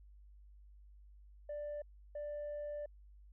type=tone bursts at uneven times; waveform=sine; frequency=589 Hz; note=D5; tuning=5 cents sharp; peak=-38 dBFS; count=2; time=1.49-1.82 / 2.15-2.86 s; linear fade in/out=5 ms; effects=tanh soft clip ceiling -38 dBFS + added 50 Hz sine -56 dBFS peak until 3.32 s